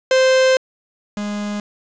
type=tone pair in turn; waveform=45% pulse; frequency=521 / 206.8 Hz; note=C5 / G#3; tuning=-7 / -7 cents; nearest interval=octave + major third; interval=1600 cents; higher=first; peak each=-11 / -22 dBFS; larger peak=first; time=0.11-0.57 / 1.17-1.6 s; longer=first; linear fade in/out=2 ms; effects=resampled to 16000 Hz + 7-bit